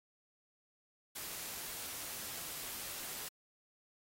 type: noise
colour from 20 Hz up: white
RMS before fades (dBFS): -44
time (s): 1.15-3.29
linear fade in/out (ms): 10
effects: AAC 48 kbps